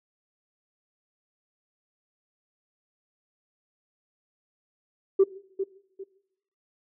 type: tone with echo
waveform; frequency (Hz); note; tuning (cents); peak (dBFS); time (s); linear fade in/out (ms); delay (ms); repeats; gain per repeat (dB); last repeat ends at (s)
sine; 387.5; G4; -20; -13; 5.19-5.24; 10; 400; 2; -11; 6.04
effects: noise-tail reverb RT60 0.8 s tail -19 dB re dry + tanh soft clip ceiling -11 dBFS